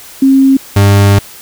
sine / 40% pulse tone pair in turn, 269 / 100.33 Hz, C4 / G2, +48 / +41 cents, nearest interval octave + perfect fourth, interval 1707 cents, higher first, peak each -3 dBFS, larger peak neither, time 0.22-0.57 / 0.76-1.19 s, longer second, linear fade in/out 5 ms, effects white hiss -33 dBFS RMS until 1.41 s

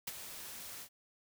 white noise with ADSR envelope, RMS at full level -37 dBFS, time 0.07-0.89 s, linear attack 7 ms, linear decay 28 ms, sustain -10 dB, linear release 73 ms, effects none

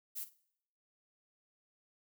violet noise with echo, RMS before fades -41 dBFS, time 0.15-0.25 s, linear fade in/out 20 ms, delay 49 ms, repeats 2, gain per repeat -15 dB, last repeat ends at 0.348 s, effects noise-tail reverb RT60 0.7 s tail -21 dB re dry

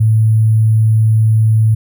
sine tone with sample-and-hold, 110 Hz, A2, in tune, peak -7 dBFS, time 0-1.75 s, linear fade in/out 10 ms, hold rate 11025 Hz, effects none

